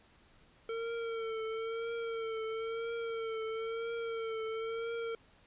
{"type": "tone with vibrato", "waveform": "square", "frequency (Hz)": 452.8, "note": "A4", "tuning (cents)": 50, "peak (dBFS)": -36, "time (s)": [0.69, 5.15], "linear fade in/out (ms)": 2, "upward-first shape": "triangle", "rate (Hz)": 1, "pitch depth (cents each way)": 46, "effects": ["pink hiss -64 dBFS RMS until 5.46 s", "resampled to 8000 Hz"]}